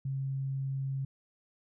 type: tone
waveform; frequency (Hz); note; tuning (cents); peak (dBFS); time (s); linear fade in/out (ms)
sine; 135.3; C#3; -42; -31; 0.05-1.05; 5
effects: none